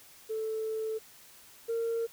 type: tone pair in turn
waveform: sine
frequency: 439.6 / 459.7 Hz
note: A4 / A#4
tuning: -2 / -24 cents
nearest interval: minor second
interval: 78 cents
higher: second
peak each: -30 / -27 dBFS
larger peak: second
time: 0.29-0.99 / 1.68-2.07 s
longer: first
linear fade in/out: 20 ms
effects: tanh soft clip ceiling -26 dBFS + white hiss -55 dBFS RMS until 2.12 s